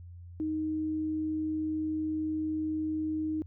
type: tone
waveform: sine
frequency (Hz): 311.1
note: D#4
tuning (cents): 0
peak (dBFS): -29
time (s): 0.4-3.42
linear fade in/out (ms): 0
effects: added 87 Hz sine -44 dBFS peak until 3.46 s